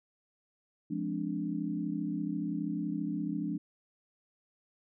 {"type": "chord", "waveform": "sine", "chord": "D half-diminished seventh", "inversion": "first", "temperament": "equal with one note detuned", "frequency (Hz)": [172.71, 207.7, 261.6, 293.7], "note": ["F3", "Ab3", "C4", "D4"], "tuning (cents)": [-19, 0, 0, 0], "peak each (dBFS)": [-37, -37, -40, -35], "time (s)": [0.9, 3.58], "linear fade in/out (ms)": 10, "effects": []}